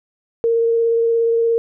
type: tone with vibrato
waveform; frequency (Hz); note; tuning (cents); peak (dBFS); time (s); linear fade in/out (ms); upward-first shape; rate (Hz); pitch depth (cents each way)
sine; 460.9; A#4; -20; -13; 0.44-1.58; 0; sine; 17; 11
effects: none